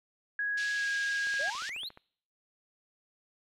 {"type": "tone with pitch glide", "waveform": "sine", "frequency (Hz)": [1661.2, 1636.4], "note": ["G#6", "G#6"], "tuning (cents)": [0, -26], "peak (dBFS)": -29, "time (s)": [0.39, 1.5], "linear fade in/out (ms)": 2, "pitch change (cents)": -26, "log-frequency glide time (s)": [0.75, 0.89]}
{"type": "band-pass noise", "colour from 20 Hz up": "pink", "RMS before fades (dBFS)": -42, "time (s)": [0.57, 1.7], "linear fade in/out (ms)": 10, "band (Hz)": [2400, 6300], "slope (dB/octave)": 24}
{"type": "click train", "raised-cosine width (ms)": 0.5, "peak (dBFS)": -35, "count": 11, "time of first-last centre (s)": [1.27, 1.974], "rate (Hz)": 14.2}
{"type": "exponential sweep", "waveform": "triangle", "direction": "up", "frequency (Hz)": [525, 4380], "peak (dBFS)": -35, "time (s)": [1.39, 1.89], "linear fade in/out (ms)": 10}
{"effects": ["noise-tail reverb RT60 0.6 s tail -26 dB re dry"]}